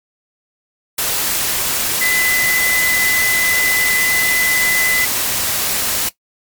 sine tone in noise, 2011 Hz, B6, 31 cents sharp, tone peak -15 dBFS, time 2.01-5.05 s, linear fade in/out 5 ms, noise white, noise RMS -18 dBFS, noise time 0.98-6.09 s, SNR 0 dB, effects noise-tail reverb RT60 0.1 s tail -17 dB re dry + MP3 96 kbps

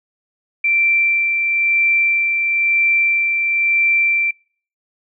sine tone with tremolo, 2349 Hz, D7, in tune, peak -12 dBFS, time 0.64-4.31 s, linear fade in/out 5 ms, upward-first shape sine, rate 1 Hz, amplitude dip 35%, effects noise-tail reverb RT60 0.5 s tail -26 dB re dry

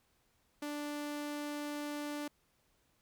sawtooth tone, 293.7 Hz, D4, in tune, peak -34 dBFS, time 0.62-2.28 s, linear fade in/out 5 ms, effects pink hiss -74 dBFS RMS until 3.01 s

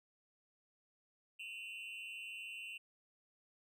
triangle tone with amplitude modulation, 2735 Hz, F7, 37 cents flat, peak -39 dBFS, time 1.39-2.78 s, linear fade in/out 10 ms, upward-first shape sine, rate 217 Hz, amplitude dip 100%, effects none

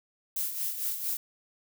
violet noise with tremolo, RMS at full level -30 dBFS, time 0.36-1.17 s, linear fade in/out 2 ms, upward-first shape sine, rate 4.4 Hz, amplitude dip 60%, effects none

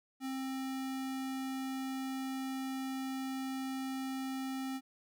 square tone, 264.7 Hz, C4, 20 cents sharp, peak -37 dBFS, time 0.2-4.81 s, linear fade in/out 50 ms, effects none

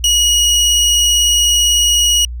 25% pulse tone with vibrato, 2902 Hz, F#7, 34 cents flat, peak -6 dBFS, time 0.04-2.25 s, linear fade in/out 2 ms, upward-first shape sine, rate 18 Hz, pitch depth 8 cents each way, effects added 60 Hz sine -22 dBFS peak until 2.4 s

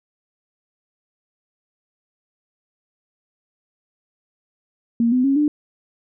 sine tone with pitch steps, 233.1 / 252.7 / 274 / 297.1 Hz, A#3 / B3 / C#4 / D4, 0 / +40 / -20 / +20 cents, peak -14 dBFS, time 5-5.48 s, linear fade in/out 2 ms, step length 120 ms, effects none

